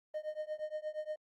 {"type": "tone with tremolo", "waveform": "triangle", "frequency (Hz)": 614, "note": "D#5", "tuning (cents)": -23, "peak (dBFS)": -31, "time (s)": [0.14, 1.16], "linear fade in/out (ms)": 5, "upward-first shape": "triangle", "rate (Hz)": 8.5, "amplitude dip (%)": 100, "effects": ["tanh soft clip ceiling -27 dBFS", "Opus 24 kbps"]}